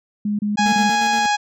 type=tone bursts; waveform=sine; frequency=207.7 Hz; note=G#3; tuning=in tune; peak=-18 dBFS; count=4; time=0.25-0.897 s; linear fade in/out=5 ms; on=140 ms; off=29 ms
type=harmonic tone; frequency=830 Hz; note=G#5; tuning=1 cent flat; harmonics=1 / 2 / 3 / 4 / 5 / 6 / 7 / 8 / 9; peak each=-17 / -23 / -27 / -29 / -31 / -33 / -34 / -35 / -36 dBFS; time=0.57-1.37 s; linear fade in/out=20 ms
type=tone with tremolo; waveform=40% pulse; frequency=226.6 Hz; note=A#3; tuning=49 cents flat; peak=-24 dBFS; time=0.66-1.26 s; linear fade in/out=0 ms; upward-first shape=square; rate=8.5 Hz; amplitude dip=45%
effects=none